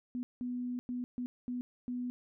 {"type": "tone bursts at uneven times", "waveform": "sine", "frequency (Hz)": 246.9, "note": "B3", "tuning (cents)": 0, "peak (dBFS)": -34, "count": 6, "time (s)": [[0.15, 0.23], [0.41, 0.79], [0.89, 1.04], [1.18, 1.26], [1.48, 1.61], [1.88, 2.1]], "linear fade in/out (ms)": 0, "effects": []}